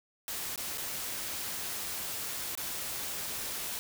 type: noise with dropouts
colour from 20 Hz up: white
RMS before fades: -37 dBFS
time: 0.28-3.79 s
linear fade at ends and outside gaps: 0 ms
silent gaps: 0.559-0.577 / 0.775-0.78 / 2.552-2.575 s
effects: none